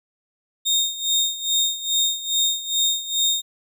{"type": "tone with tremolo", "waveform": "30% pulse", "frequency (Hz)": 3685, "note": "A#7", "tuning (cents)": -21, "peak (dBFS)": -14, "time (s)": [0.65, 3.42], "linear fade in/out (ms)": 20, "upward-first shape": "sine", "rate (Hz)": 2.4, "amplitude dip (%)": 80, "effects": []}